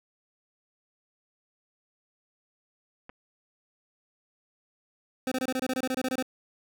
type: clicks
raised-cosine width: 0.5 ms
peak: -28 / -33 dBFS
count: 2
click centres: 3.094 / 3.098 s
type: tone bursts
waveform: 25% pulse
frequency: 258.3 Hz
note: C4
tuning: 22 cents flat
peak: -23 dBFS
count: 14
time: 5.27-6.226 s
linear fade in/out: 2 ms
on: 46 ms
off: 24 ms
effects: none